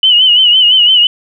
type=tone with vibrato; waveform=sine; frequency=2972 Hz; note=F#7; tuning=7 cents sharp; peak=-4 dBFS; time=0.03-1.07 s; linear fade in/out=2 ms; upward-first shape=sine; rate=5.9 Hz; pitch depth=72 cents each way; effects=none